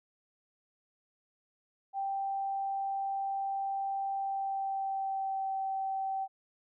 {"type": "tone with pitch glide", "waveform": "sine", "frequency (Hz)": [784, 772.8], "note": ["G5", "G5"], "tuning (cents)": [0, -25], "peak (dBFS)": -31, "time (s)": [1.93, 6.28], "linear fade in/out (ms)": 50, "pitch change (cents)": -25, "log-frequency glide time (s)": [4.15, 5.53], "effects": []}